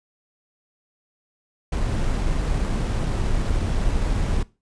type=noise with sample-and-hold; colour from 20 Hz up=brown; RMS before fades=-22 dBFS; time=1.72-4.43 s; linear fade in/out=5 ms; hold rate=8820 Hz; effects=noise-tail reverb RT60 0.3 s tail -21 dB re dry + resampled to 22050 Hz